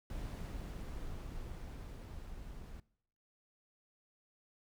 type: noise with level ramp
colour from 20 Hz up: brown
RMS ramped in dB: -41 to -49 dBFS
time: 0.1-2.8 s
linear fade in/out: 2 ms
effects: noise-tail reverb RT60 0.7 s tail -22 dB re dry